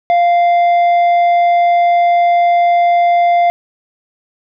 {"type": "tone with tanh clipping", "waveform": "sine", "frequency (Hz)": 696, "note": "F5", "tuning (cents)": -6, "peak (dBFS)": -9, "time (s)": [0.1, 3.5], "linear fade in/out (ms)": 0, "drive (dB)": 6, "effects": []}